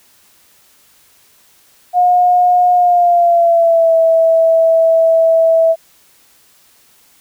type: tone with pitch glide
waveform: sine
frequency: 718 to 654.6 Hz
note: F5 to E5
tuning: +48 to -12 cents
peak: -7 dBFS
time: 1.93-5.76 s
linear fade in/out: 50 ms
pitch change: -160 cents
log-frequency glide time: 2.73-3.95 s
effects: white hiss -50 dBFS RMS until 7.2 s

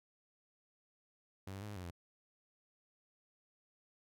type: tone with pitch steps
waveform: sawtooth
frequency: 96.3 / 97.7 / 105 / 103.1 / 91.5 / 86.2 Hz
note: G2 / G2 / G#2 / G#2 / F#2 / F2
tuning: -30 / -5 / +19 / -12 / -19 / -22 cents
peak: -40 dBFS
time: 1.47-1.908 s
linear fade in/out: 5 ms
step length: 73 ms
effects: none

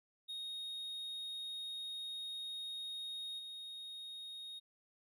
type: tone with level steps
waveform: triangle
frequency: 3729 Hz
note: A#7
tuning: in tune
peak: -40 / -44 dBFS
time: 0.28-4.6 s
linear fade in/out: 20 ms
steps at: 3.38 s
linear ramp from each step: 20 ms
effects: none

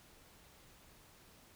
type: silence
effects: pink hiss -62 dBFS RMS until 1.55 s

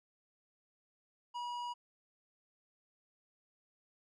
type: tone with tanh clipping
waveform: sine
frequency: 966 Hz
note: B5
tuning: 39 cents flat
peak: -40 dBFS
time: 1.34-1.74 s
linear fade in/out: 20 ms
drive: 12 dB
effects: none

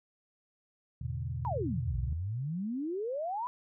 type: chord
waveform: sine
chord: E dominant seventh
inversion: none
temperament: equal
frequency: 82.41 / 103.83 / 123.47 / 146.83 Hz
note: E2 / G#2 / B2 / D3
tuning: 0 / 0 / 0 / 0 cents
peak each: -38 / -42 / -36 / -42 dBFS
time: 1.01-2.13 s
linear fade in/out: 5 ms
type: exponential two-way sweep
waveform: sine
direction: down then up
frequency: 1017 to 55 to 1017 Hz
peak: -32 dBFS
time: 1.45-3.47 s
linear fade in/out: 0 ms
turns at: 1.96 s
effects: none

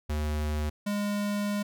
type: tone pair in turn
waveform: square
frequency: 75.5 / 205.1 Hz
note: D2 / G#3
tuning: +48 / -21 cents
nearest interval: octave + perfect fourth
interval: 1731 cents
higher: second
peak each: -28 dBFS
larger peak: neither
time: 0.09-0.7 / 0.86-1.63 s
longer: second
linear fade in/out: 10 ms
effects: none

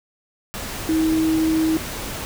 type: tone in noise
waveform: sine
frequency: 318.9 Hz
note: D#4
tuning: 43 cents sharp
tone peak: -16 dBFS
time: 0.89-1.77 s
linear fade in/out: 0 ms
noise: pink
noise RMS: -30 dBFS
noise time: 0.54-2.25 s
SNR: +11 dB
effects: none

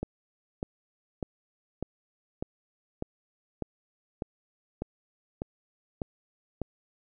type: click train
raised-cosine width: 2 ms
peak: -18 dBFS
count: 12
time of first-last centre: 0.03-6.617 s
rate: 1.67 Hz
effects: none

